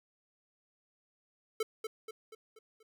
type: tone with echo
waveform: square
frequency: 440 Hz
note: A4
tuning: in tune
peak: -30 dBFS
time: 1.6-1.63 s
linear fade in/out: 5 ms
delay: 240 ms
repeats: 5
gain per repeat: -6 dB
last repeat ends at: 2.83 s
effects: none